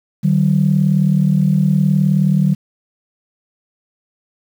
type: tone pair together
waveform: sine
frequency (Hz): 150.8 / 190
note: D3 / F#3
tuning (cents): +46 / +46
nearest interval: major third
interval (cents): 400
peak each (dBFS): -13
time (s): 0.23-2.55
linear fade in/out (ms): 20
effects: tanh soft clip ceiling -3 dBFS + 7-bit